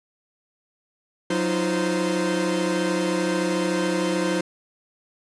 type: tone cluster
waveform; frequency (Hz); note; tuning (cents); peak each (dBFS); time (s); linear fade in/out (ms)
45% pulse; 182.9 / 311 / 344.5 / 519; F#3 / D#4 / F4 / C5; -20 / -1 / -24 / -14; -27; 1.3-4.41; 5
effects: resampled to 24000 Hz